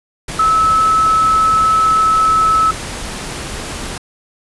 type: tone in noise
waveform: sine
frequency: 1300 Hz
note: E6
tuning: 24 cents flat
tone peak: -9 dBFS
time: 0.39-2.71 s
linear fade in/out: 5 ms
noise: pink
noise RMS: -25 dBFS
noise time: 0.28-3.98 s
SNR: +13 dB
effects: resampled to 24000 Hz